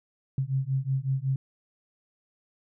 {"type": "beating tone pair", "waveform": "sine", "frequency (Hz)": [131.3, 136.7], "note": ["C3", "C#3"], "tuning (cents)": [6, -24], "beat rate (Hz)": 5.4, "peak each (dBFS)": -28, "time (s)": [0.38, 1.36], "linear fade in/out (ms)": 2, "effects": []}